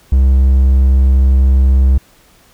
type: tone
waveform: triangle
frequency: 66 Hz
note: C2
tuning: 16 cents sharp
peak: -4 dBFS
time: 0.12-1.98 s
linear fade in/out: 5 ms
effects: pink hiss -48 dBFS RMS until 2.53 s